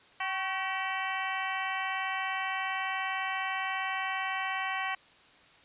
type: harmonic tone with a mistuned harmonic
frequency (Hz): 382.7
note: G4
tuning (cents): -42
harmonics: 2 / 3 / 4 / 5 / 6 / 7 / 8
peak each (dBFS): -36 / -37 / -40 / -36 / -39 / -41 / -43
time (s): 0.2-4.95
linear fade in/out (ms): 5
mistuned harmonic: 3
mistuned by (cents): -56
effects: white hiss -58 dBFS RMS until 5.64 s + resampled to 8000 Hz